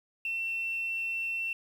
sine tone with quantisation, 2698 Hz, E7, 40 cents sharp, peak -30 dBFS, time 0.25-1.53 s, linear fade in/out 2 ms, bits 9, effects none

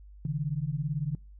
sine beating tone pair, 138.59 / 156.59 Hz, C#3 / D#3, 0 / +11 cents, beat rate 18 Hz, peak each -31 dBFS, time 0.25-1.15 s, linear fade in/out 2 ms, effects noise-tail reverb RT60 0.3 s tail -24 dB re dry + added 50 Hz sine -47 dBFS peak until 1.39 s

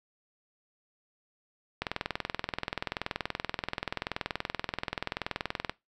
click train, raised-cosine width 0.3 ms, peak -14 dBFS, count 82, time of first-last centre 1.82-5.696 s, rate 20.9 Hz, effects noise-tail reverb RT60 0.2 s tail -20 dB re dry

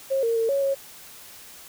sine tone with pitch steps, 539 / 460.8 / 453.6 / 555 / 548 Hz, C#5 / A#4 / A#4 / C#5 / C#5, -49 / -20 / -47 / +2 / -20 cents, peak -20 dBFS, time 0.1-0.75 s, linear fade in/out 20 ms, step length 130 ms, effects white hiss -45 dBFS RMS until 1.68 s

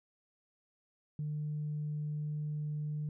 sine tone, 150.1 Hz, D3, 38 cents sharp, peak -33 dBFS, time 1.19-3.09 s, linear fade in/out 2 ms, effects tanh soft clip ceiling -30 dBFS

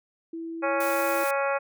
sine tone with pitch glide, 329.6 to 332.9 Hz, E4 to E4, 0 to +17 cents, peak -32 dBFS, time 0.33-1.24 s, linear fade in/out 5 ms, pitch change +17 cents, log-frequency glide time 0.52-0.83 s
harmonic tone, 277.2 Hz, C#4, in tune, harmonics 2 / 3 / 4 / 5 / 6 / 7 / 8 / 9, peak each -26 / -31 / -32 / -31 / -37 / -39 / -41 / -36 dBFS, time 0.62-1.59 s, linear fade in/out 20 ms
blue noise, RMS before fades -36 dBFS, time 0.8-1.31 s, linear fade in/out 5 ms
effects none

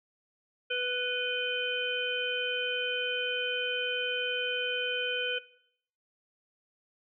harmonic tone with a mistuned harmonic, 494.5 Hz, B4, 2 cents sharp, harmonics 1 / 3 / 5 / 6, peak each -34 / -34 / -34 / -34 dBFS, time 0.7-5.39 s, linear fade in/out 10 ms, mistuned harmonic 6, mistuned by +58 cents, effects noise-tail reverb RT60 0.7 s tail -20 dB re dry

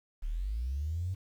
triangle linear sweep, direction up, 32.7 to 96.1 Hz, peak -27 dBFS, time 0.22-1.15 s, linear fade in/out 20 ms, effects tanh soft clip ceiling -29 dBFS + 10-bit

